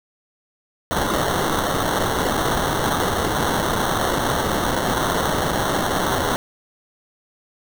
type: noise with sample-and-hold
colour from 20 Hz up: blue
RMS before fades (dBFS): -21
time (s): 0.91-6.36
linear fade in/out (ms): 0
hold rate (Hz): 2450
effects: none